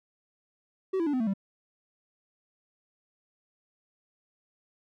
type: tone with pitch steps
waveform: triangle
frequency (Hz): 379.9 / 332.6 / 291.3 / 255 / 223.3 / 195.52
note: F#4 / E4 / D4 / C4 / A3 / G3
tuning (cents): +46 / +16 / -14 / -44 / +26 / -4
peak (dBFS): -23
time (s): 0.93-1.338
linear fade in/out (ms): 10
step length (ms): 68
effects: none